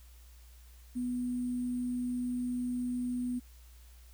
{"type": "tone with sample-and-hold", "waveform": "sine", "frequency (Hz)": 246.9, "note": "B3", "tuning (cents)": 0, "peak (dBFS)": -31, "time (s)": [0.95, 3.4], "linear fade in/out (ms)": 20, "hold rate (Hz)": 8820, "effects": ["added 60 Hz sine -52 dBFS peak until 4.13 s", "white hiss -63 dBFS RMS until 4.13 s"]}